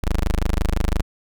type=tone; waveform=20% pulse; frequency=25.85 Hz; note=G#0; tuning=7 cents flat; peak=-13 dBFS; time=0.03-1.02 s; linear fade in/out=10 ms; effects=none